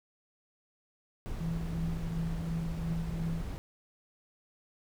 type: noise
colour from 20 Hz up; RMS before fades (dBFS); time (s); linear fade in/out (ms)
brown; -38; 1.26-3.58; 0
type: tone with tremolo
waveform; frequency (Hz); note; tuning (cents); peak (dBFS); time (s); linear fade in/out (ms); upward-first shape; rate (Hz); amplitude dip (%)
sine; 164.9; E3; +1; -30; 1.4-3.42; 5; triangle; 2.8; 60
effects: none